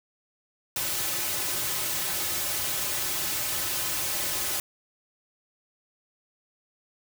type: noise with comb filter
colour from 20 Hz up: white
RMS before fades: -29 dBFS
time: 0.76-4.6 s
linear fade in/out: 2 ms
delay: 4.3 ms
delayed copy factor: -0.8
effects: none